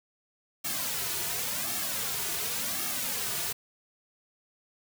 white noise with flanger, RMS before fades -32 dBFS, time 0.64-3.53 s, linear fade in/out 10 ms, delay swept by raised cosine 2 to 3.8 ms, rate 0.91 Hz, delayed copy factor -0.9, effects none

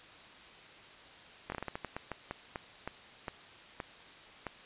slowing click train, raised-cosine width 0.5 ms, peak -22 dBFS, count 16, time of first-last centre 1.5-4.467 s, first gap 21 ms, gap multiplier 1.28, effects white hiss -53 dBFS RMS until 4.65 s + resampled to 8000 Hz

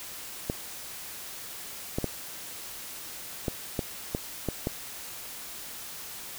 clicks, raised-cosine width 2 ms, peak -14 dBFS, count 8, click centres 0.499 / 1.985 / 2.043 / 3.482 / 3.792 / 4.149 / 4.487 / 4.671 s, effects white hiss -41 dBFS RMS until 6.38 s

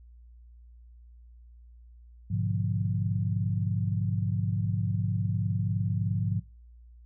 sine chord, G# diminished seventh, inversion none, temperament equal with one note detuned, 103.83 / 123.47 / 146.83 / 175.93 Hz, G#2 / B2 / D3 / F3, 0 / 0 / 0 / +13 cents, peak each -28 / -34 / -34 / -32 dBFS, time 2.3-6.4 s, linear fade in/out 10 ms, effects noise-tail reverb RT60 0.3 s tail -22 dB re dry + added 59 Hz sine -49 dBFS peak until 7.05 s

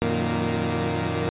15% pulse tone cluster, 89.9 / 116.7 / 154.8 / 184.6 / 232.9 Hz, F#2 / A#2 / D#3 / F#3 / A#3, -49 / +2 / -9 / -4 / -1 cents, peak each -23 / -22 / -22 / -31 / -23 dBFS, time 0.02-1.29 s, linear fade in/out 0 ms, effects resampled to 8000 Hz

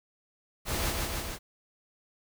pink noise with echo, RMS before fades -31 dBFS, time 0.65-0.94 s, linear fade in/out 50 ms, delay 150 ms, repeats 3, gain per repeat -2 dB, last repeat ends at 1.39 s, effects none

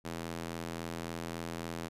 square tone with high-pass filter, 41.8 Hz, E1, 25 cents sharp, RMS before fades -40 dBFS, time 0.04-1.89 s, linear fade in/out 20 ms, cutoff 190 Hz, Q 0.73, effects resampled to 32000 Hz

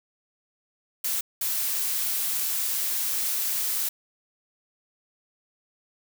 blue noise bursts at uneven times, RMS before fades -27 dBFS, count 2, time 1.04-1.21 / 1.41-3.89 s, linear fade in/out 5 ms, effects none

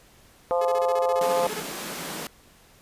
harmonic tone, 173.6 Hz, F3, 10 cents flat, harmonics 3 / 4 / 5 / 6 / 7, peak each -22 / -28 / -29 / -34 / -34 dBFS, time 0.51-1.47 s, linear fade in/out 0 ms
sawtooth tone bursts, 426.8 Hz, G#4, 47 cents sharp, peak -27 dBFS, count 15, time 0.61-1.604 s, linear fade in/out 5 ms, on 42 ms, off 26 ms
pink high-pass noise, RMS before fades -34 dBFS, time 1.21-2.27 s, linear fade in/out 2 ms, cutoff 150 Hz, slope 96 dB/octave
effects pink hiss -55 dBFS RMS until 2.81 s + resampled to 32000 Hz

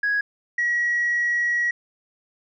sine tone pair in turn, 1661.2 / 1914.6 Hz, G#6 / A#6, 0 / +46 cents, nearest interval major second, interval 246 cents, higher second, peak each -18 dBFS, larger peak neither, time 0.03-0.21 / 0.58-1.71 s, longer second, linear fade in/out 5 ms, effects tanh soft clip ceiling -16 dBFS

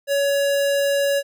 square tone, 562 Hz, C#5, 24 cents sharp, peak -18 dBFS, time 0.07-1.23 s, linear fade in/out 50 ms, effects none

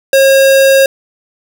square tone, 541 Hz, C#5, 42 cents flat, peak -5 dBFS, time 0.13-0.86 s, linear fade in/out 2 ms, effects none

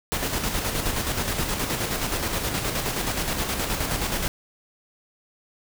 pink noise with tremolo, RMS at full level -25 dBFS, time 0.12-4.28 s, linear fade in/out 0 ms, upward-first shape square, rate 9.5 Hz, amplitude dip 40%, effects none

